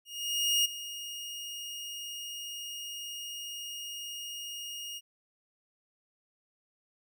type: tone with ADSR envelope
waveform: sawtooth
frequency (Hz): 2857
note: F7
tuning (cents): +39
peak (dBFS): -20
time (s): 0.05-5.01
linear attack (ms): 600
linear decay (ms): 12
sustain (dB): -15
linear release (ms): 42
effects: none